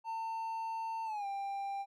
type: tone with pitch glide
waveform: triangle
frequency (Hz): 900 to 792.6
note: A5 to G5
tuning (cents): +39 to +19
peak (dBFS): -34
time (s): 0.04-1.86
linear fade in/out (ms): 50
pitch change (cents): -220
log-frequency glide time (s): 1.05-1.26
effects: none